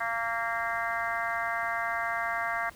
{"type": "harmonic tone with a mistuned harmonic", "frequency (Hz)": 230, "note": "A#3", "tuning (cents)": -23, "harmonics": [3, 4, 5, 6, 7, 8, 9], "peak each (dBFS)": [-34, -38, -35, -38, -34, -37, -38], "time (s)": [0, 2.7], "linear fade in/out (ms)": 10, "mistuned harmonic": 8, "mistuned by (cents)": 16, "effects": ["pink hiss -53 dBFS RMS until 2.75 s"]}